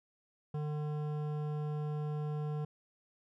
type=tone with hard clipping; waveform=sine; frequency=150 Hz; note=D3; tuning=37 cents sharp; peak=-36 dBFS; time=0.54-2.65 s; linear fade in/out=5 ms; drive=13 dB; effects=none